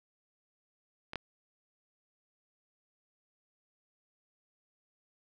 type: clicks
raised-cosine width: 0.3 ms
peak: -24 / -18 dBFS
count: 2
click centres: 1.134 / 1.157 s
effects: none